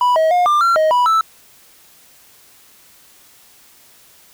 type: tone with pitch steps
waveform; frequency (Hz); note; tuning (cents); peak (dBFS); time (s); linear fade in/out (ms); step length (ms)
triangle; 985 / 638 / 714 / 1193 / 1367 / 627 / 982 / 1318; B5 / D#5 / F5 / D6 / F6 / D#5 / B5 / E6; -5 / +43 / +38 / +27 / -37 / +13 / -10 / -1; -9; 0.01-1.21; 2; 150
effects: white hiss -48 dBFS RMS until 4.33 s